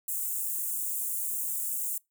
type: high-pass noise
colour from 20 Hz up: white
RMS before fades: -32 dBFS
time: 0.08-1.98 s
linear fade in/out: 5 ms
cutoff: 7300 Hz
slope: 48 dB/octave
effects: noise-tail reverb RT60 0.2 s tail -25 dB re dry